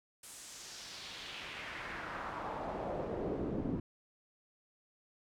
brown noise with band-pass filter sweep, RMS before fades -41 dBFS, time 0.23-3.8 s, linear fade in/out 5 ms, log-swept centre 9600 to 250 Hz, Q 1.8, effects none

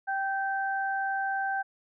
sine tone pair together, 780.5 / 1557 Hz, G5 / G6, -8 / -12 cents, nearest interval octave, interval 1196 cents, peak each -29 / -31 dBFS, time 0.07-1.63 s, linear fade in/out 20 ms, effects none

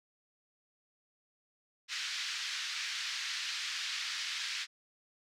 white band-pass noise, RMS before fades -38 dBFS, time 1.88-4.67 s, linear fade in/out 50 ms, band 1500 to 5200 Hz, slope 24 dB/octave, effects none

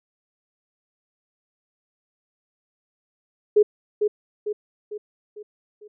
sine tone with echo, 419.6 Hz, G#4, 18 cents sharp, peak -11 dBFS, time 3.56-3.63 s, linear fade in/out 10 ms, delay 450 ms, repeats 5, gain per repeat -6 dB, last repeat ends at 5.88 s, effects none

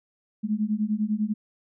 sine beating tone pair, 207.7 / 217.7 Hz, G#3 / A3, 0 / -18 cents, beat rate 10 Hz, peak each -26 dBFS, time 0.43-1.34 s, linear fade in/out 20 ms, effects none

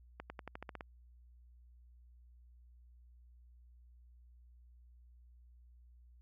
accelerating click train, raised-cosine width 0.5 ms, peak -29 dBFS, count 9, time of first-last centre 0.2-0.808 s, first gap 100 ms, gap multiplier 0.92, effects added 60 Hz sine -58 dBFS peak until 6.21 s

